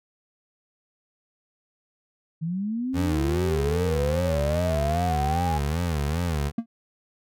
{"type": "linear sweep", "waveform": "sine", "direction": "up", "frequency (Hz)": [154.8, 830.6], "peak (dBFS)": -25, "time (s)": [2.41, 5.59], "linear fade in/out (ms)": 20}
{"type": "tone with vibrato", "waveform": "25% pulse", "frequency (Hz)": 79.1, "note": "D#2", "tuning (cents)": 29, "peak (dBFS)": -20, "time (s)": [2.93, 6.52], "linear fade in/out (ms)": 50, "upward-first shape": "sine", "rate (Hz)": 2.5, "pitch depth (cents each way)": 190}
{"type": "tone with exponential decay", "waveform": "triangle", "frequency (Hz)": 230, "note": "A#3", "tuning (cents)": -23, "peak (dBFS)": -17, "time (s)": [6.58, 6.66], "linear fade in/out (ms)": 5, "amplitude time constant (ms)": 17}
{"effects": []}